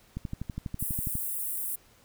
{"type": "click train", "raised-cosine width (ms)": 5, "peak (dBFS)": -21, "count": 13, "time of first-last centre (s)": [0.17, 1.154], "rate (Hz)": 12.2}
{"type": "high-pass noise", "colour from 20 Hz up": "white", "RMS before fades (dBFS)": -33, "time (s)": [0.79, 1.76], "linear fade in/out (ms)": 10, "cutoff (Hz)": 8800, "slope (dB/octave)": 48}
{"effects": ["pink hiss -60 dBFS RMS until 2.04 s"]}